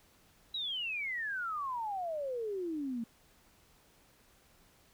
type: exponential sweep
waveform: sine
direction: down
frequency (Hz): 3944 to 223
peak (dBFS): -34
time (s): 0.54-3.04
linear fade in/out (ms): 5
effects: pink hiss -65 dBFS RMS until 4.93 s